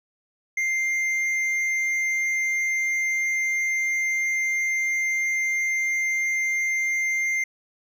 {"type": "tone with hard clipping", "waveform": "sine", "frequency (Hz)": 2099, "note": "C7", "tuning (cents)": 5, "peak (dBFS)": -23, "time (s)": [0.57, 7.44], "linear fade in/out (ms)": 5, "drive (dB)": 5, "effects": []}